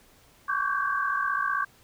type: tone cluster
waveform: sine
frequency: 1099 / 1139 / 1516 / 1572 / 1627 Hz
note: C#6 / C#6 / F#6 / G6 / G#6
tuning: -15 / +47 / +42 / +4 / -36 cents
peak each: -32 / -28 / -34 / -30 / -35 dBFS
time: 0.48-1.65 s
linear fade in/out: 10 ms
effects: pink hiss -58 dBFS RMS until 1.83 s